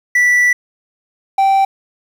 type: tone pair in turn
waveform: triangle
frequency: 1964 / 779.4 Hz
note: B6 / G5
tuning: -10 / -10 cents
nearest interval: octave + major third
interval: 1600 cents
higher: first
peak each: -7 dBFS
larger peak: neither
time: 0.15-0.53 / 1.38-1.65 s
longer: first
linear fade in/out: 5 ms
effects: 7-bit